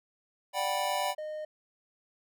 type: chord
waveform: square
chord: G major seventh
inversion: second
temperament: just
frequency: 588 / 735 / 784 / 980 Hz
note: D5 / F#5 / G5 / B5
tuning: +2 / -12 / 0 / -14 cents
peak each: -35 dBFS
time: 0.53-1.15 s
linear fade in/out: 50 ms
type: tone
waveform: triangle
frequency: 614 Hz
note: D#5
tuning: 23 cents flat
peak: -33 dBFS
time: 1.18-1.45 s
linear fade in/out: 5 ms
effects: none